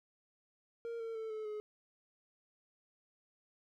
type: tone with pitch steps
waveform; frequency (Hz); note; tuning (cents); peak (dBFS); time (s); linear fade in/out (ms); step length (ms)
triangle; 464.7 / 454.1 / 443.7 / 433.6 / 423.7; A#4 / A#4 / A4 / A4 / G#4; -5 / -45 / +14 / -25 / +35; -37; 0.85-1.6; 0; 150
effects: none